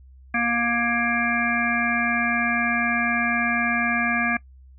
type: harmonic tone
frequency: 236 Hz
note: A#3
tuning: 22 cents sharp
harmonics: 1 / 3 / 5 / 7 / 9 / 10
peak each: -26 / -29 / -30 / -24 / -30 / -27 dBFS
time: 0.34-4.37 s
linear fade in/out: 5 ms
effects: noise-tail reverb RT60 0.1 s tail -21 dB re dry + added 65 Hz sine -45 dBFS peak until 4.78 s